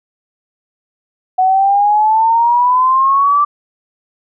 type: exponential sweep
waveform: sine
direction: up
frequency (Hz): 740 to 1176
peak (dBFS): -8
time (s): 1.38-3.45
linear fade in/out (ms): 10
effects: none